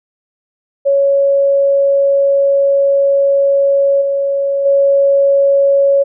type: tone with level steps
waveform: sine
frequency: 556 Hz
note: C#5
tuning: 5 cents sharp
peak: -8 / -12 / -7 dBFS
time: 0.85-6.04 s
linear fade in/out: 20 ms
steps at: 4.01 / 4.65 s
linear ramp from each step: 10 ms
effects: none